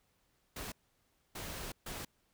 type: noise bursts at uneven times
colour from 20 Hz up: pink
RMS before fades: -43 dBFS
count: 3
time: 0.56-0.72 / 1.35-1.72 / 1.86-2.05 s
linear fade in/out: 5 ms
effects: pink hiss -75 dBFS RMS until 2.33 s